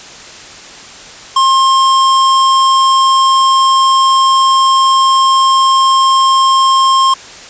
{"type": "tone", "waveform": "square", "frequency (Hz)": 1064, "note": "C6", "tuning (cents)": 29, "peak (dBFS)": -7, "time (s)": [1.36, 7.14], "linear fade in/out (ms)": 5, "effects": ["white hiss -32 dBFS RMS until 7.49 s", "resampled to 16000 Hz"]}